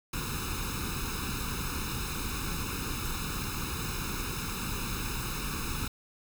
pink noise with comb filter, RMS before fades -34 dBFS, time 0.13-5.88 s, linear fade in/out 5 ms, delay 0.77 ms, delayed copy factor +1, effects none

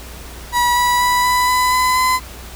35% pulse tone with pitch steps, 970 / 977.9 / 985.8 / 993.8 / 1001.9 / 1010 / 1018.2 Hz, B5 / B5 / B5 / B5 / B5 / B5 / C6, -31 / -17 / -3 / +11 / +25 / +39 / -47 cents, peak -11 dBFS, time 0.52-2.2 s, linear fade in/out 50 ms, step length 240 ms, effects added 60 Hz sine -34 dBFS peak until 2.55 s + pink hiss -36 dBFS RMS until 2.55 s

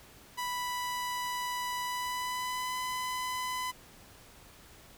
sawtooth tone with pitch glide, 987.8 to 1007.4 Hz, B5 to B5, 0 to +34 cents, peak -29 dBFS, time 0.37-3.72 s, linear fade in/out 20 ms, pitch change +34 cents, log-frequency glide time 1.82-2.77 s, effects pink hiss -55 dBFS RMS until 4.97 s

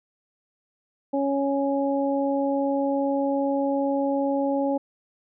harmonic tone, 277.5 Hz, C#4, 2 cents sharp, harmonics 1 / 2 / 3, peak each -24 / -25 / -30 dBFS, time 1.13-4.78 s, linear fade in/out 10 ms, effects none

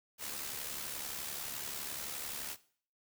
white noise with amplitude modulation, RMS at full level -39 dBFS, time 0.18-2.57 s, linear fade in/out 50 ms, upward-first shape sine, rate 71.6 Hz, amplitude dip 50%, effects noise-tail reverb RT60 0.5 s tail -18 dB re dry

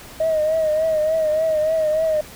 sine tone with vibrato, 628 Hz, D#5, 16 cents sharp, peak -15 dBFS, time 0.2-2.21 s, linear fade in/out 5 ms, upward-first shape triangle, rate 3.4 Hz, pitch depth 63 cents each way, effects tanh soft clip ceiling -12 dBFS + pink hiss -40 dBFS RMS until 2.35 s

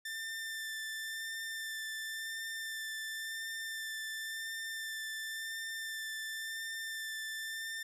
sawtooth tone with vibrato, 1782 Hz, A6, 22 cents sharp, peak -35 dBFS, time 0.05-7.83 s, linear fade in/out 5 ms, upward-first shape sine, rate 0.94 Hz, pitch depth 13 cents each way, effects resampled to 32000 Hz

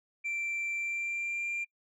sine tone with pitch glide, 2349 to 2382 Hz, D7 to D7, 0 to +24 cents, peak -29 dBFS, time 0.24-1.65 s, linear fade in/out 20 ms, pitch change +24 cents, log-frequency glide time 0.75-1.47 s, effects noise-tail reverb RT60 0.1 s tail -25 dB re dry + tanh soft clip ceiling -30 dBFS

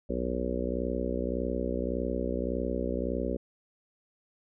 harmonic tone, 61.74 Hz, B1, in tune, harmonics 1 / 3 / 4 / 5 / 6 / 7 / 8 / 9, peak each -35 / -37 / -35 / -39 / -37 / -38 / -37 / -37 dBFS, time 0.09-3.37 s, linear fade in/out 10 ms, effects none

